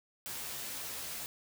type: noise with comb filter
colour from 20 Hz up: white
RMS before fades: -41 dBFS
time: 0.26-1.26 s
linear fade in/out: 0 ms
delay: 14 ms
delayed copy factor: +0.7
effects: none